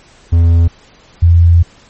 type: tone pair in turn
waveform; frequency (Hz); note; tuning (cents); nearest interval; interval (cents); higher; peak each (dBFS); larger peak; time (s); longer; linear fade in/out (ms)
triangle / sine; 84.2 / 85.03; E2 / F2; +37 / -46; unison; 17; second; -3; neither; 0.32-0.68 / 1.22-1.63; second; 10
effects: pink hiss -44 dBFS RMS until 1.89 s + MP3 32 kbps